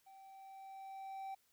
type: tone with level ramp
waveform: triangle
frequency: 775 Hz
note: G5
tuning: 20 cents flat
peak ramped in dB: -55 to -40 dBFS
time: 0.06-1.35 s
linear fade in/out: 10 ms
effects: white hiss -75 dBFS RMS until 1.52 s